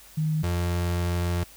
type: tone pair in turn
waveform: sine / 35% pulse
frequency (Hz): 155.56 / 87.31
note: D#3 / F2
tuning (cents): 0 / 0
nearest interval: minor seventh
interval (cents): 1000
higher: first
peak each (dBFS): -22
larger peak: neither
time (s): 0.17-0.43 / 0.43-1.44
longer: second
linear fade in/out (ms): 10
effects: added 50 Hz sine -57 dBFS peak until 1.56 s + white hiss -50 dBFS RMS until 1.56 s